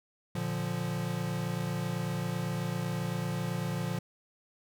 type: chord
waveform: square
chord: Bb major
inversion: none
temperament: equal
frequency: 116.54 / 146.83 / 174.61 Hz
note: Bb2 / D3 / F3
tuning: 0 / 0 / 0 cents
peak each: -37 / -37 / -35 dBFS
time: 0.35-3.99 s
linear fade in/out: 5 ms
effects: none